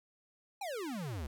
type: exponential sweep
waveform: square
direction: down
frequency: 845 to 65.41 Hz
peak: -38 dBFS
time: 0.61-1.27 s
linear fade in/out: 5 ms
effects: none